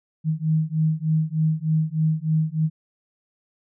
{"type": "beating tone pair", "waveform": "sine", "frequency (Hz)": [155.9, 159.2], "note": ["D#3", "D#3"], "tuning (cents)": [4, 40], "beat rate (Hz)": 3.3, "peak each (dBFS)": -22, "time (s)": [0.24, 2.7], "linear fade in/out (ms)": 50, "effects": []}